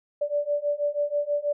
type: beating tone pair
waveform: sine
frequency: 580 / 586.2 Hz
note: D5 / D5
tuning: -22 / -3 cents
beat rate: 6.2 Hz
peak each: -27 / -26 dBFS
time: 0.21-1.53 s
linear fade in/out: 10 ms
effects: none